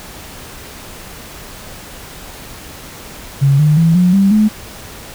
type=tone with pitch steps; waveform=sine; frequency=138.59 / 151.13 / 164.81 / 179.73 / 196 / 213.7 Hz; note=C#3 / D3 / E3 / F3 / G3 / G#3; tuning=0 / +50 / 0 / +50 / 0 / +50 cents; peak=-7 dBFS; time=3.41-4.49 s; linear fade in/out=20 ms; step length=180 ms; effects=pink hiss -33 dBFS RMS until 5.14 s